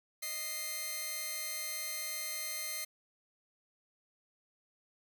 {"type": "tone pair together", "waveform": "5% pulse", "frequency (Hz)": [622.3, 2093], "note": ["D#5", "C7"], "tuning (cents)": [0, 0], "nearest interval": "octave + major sixth", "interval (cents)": 2100, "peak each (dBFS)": [-35, -27], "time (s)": [0.22, 2.85], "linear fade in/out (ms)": 10, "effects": []}